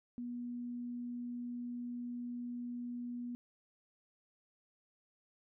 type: tone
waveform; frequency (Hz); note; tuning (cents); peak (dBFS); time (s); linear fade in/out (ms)
sine; 242.3; B3; -33; -39; 0.18-3.35; 0
effects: none